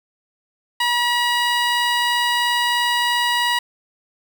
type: tone with notch filter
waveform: 15% pulse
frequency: 963 Hz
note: B5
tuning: 44 cents flat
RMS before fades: -19 dBFS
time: 0.8-3.59 s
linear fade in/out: 5 ms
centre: 11000 Hz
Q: 1.2
effects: 7-bit